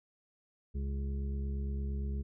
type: harmonic tone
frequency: 68.7 Hz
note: C#2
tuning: 15 cents flat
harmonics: 1 / 2 / 3 / 5 / 6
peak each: -33 / -45 / -43 / -54 / -51 dBFS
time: 0.74-2.23 s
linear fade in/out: 20 ms
effects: none